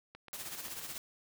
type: click train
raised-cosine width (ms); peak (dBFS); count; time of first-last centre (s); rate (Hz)
0.3; -33; 6; 0.15-0.815; 7.52
type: noise with tremolo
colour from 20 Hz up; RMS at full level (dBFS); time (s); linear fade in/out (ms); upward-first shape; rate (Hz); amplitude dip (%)
white; -41; 0.33-0.98; 0; sine; 16; 55
effects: none